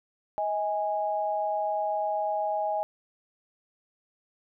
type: tone pair together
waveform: sine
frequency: 634 / 825.9 Hz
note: D#5 / G#5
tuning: +32 / -10 cents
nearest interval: perfect fourth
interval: 458 cents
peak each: -29 / -28 dBFS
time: 0.38-2.83 s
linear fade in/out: 0 ms
effects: none